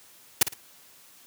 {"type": "noise with echo", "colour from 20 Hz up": "white", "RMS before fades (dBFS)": -17, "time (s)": [0.41, 0.43], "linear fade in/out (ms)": 5, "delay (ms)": 55, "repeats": 2, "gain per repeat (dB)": -11, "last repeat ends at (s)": 0.54, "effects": ["white hiss -54 dBFS RMS until 1.26 s", "high-pass 80 Hz 12 dB/octave"]}